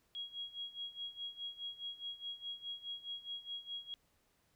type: tone with tremolo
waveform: sine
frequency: 3300 Hz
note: G#7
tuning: 12 cents flat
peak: -39 dBFS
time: 0.15-3.94 s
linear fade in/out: 0 ms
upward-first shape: sine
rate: 4.8 Hz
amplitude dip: 85%
effects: pink hiss -75 dBFS RMS until 4.55 s